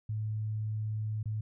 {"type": "tone with dropouts", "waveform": "sine", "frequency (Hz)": 107.9, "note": "A2", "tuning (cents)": -33, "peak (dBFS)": -31, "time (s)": [0.09, 1.41], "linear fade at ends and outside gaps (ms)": 5, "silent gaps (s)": [1.23, 1.256], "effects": []}